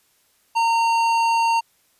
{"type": "tone with tanh clipping", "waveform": "triangle", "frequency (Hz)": 918, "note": "A#5", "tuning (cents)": -27, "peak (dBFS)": -18, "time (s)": [0.55, 1.61], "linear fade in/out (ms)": 20, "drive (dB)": 18, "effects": ["white hiss -62 dBFS RMS until 1.99 s", "resampled to 32000 Hz"]}